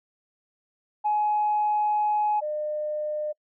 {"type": "tone pair in turn", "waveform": "sine", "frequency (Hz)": [842, 604.2], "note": ["G#5", "D5"], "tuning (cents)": [24, 49], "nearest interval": "tritone", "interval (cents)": 575, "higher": "first", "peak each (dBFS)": [-20, -26], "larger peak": "first", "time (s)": [[1.04, 2.41], [2.41, 3.33]], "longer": "first", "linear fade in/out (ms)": 20, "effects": ["noise-tail reverb RT60 0.1 s tail -26 dB re dry", "tanh soft clip ceiling -16 dBFS"]}